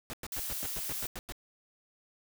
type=noise bursts; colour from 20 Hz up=pink; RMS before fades=-40 dBFS; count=10; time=0.1-1.322 s; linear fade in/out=0 ms; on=34 ms; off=98 ms
type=noise; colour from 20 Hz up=blue; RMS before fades=-37 dBFS; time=0.32-1.07 s; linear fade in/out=2 ms
effects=none